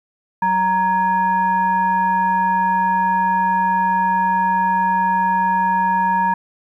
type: tone with frequency modulation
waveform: sine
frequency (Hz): 932.3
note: A#5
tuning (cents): 0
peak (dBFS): -14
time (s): 0.42-6.34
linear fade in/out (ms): 5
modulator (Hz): 746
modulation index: 0.55
effects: 9-bit